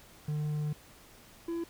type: tone pair in turn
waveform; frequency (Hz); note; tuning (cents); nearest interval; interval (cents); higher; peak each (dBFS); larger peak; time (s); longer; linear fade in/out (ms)
triangle; 150.2 / 336.4; D3 / E4; +39 / +35; octave + major second; 1396; second; -28 / -30; first; 0.28-0.73 / 1.48-1.64; first; 5
effects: pink hiss -56 dBFS RMS until 1.69 s